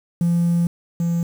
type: tone pair in turn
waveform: triangle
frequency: 171.3 / 169.92 Hz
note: F3 / F3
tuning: -33 / -47 cents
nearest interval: unison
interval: 14 cents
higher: first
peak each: -12 / -15 dBFS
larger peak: first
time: 0.21-0.67 / 1-1.23 s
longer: first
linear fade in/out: 2 ms
effects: tanh soft clip ceiling -11 dBFS + 7-bit